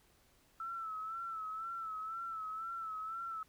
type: tone with vibrato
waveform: sine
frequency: 1318.5 Hz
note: E6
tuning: in tune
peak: -39 dBFS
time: 0.6-3.43 s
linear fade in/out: 2 ms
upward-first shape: sine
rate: 2 Hz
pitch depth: 57 cents each way
effects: pink hiss -69 dBFS RMS until 3.48 s